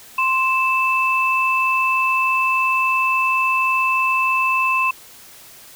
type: tone pair together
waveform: sine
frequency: 1046.5 / 2637 Hz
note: C6 / E7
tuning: 0 / 0 cents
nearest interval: octave + major third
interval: 1600 cents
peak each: -18 dBFS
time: 0.18-4.91 s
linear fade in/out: 5 ms
effects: white hiss -43 dBFS RMS until 5.75 s